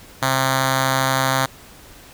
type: tone with notch filter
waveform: 5% pulse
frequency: 132.6 Hz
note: C3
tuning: 23 cents sharp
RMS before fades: -19 dBFS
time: 0.22-1.46 s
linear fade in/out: 5 ms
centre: 370 Hz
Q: 1.1
effects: pink hiss -44 dBFS RMS until 2.13 s